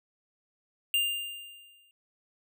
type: tone with exponential decay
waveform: square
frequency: 2800 Hz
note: F7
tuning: 4 cents sharp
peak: -23 dBFS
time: 0.94-1.91 s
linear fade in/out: 1 ms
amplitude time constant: 210 ms
effects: none